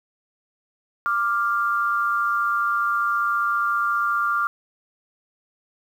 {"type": "tone pair together", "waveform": "sine", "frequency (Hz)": [1180.2, 1395], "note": ["D6", "F6"], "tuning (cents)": [8, -2], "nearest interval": "minor third", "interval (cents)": 290, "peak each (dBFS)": -22, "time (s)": [1.06, 4.47], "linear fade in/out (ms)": 0, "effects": ["8-bit"]}